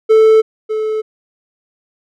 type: tone pair in turn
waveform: triangle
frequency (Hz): 439.6 / 434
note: A4 / A4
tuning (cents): -2 / -24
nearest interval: unison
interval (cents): 22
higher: first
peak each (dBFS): -3 / -13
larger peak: first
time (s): 0.09-0.42 / 0.69-1.02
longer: neither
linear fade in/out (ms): 20
effects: none